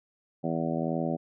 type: harmonic tone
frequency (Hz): 82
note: E2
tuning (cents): -9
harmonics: 2 / 3 / 4 / 5 / 6 / 7 / 8 / 9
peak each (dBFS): -32 / -32 / -35 / -38 / -41 / -35 / -38 / -38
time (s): 0.43-1.17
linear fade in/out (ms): 20
effects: none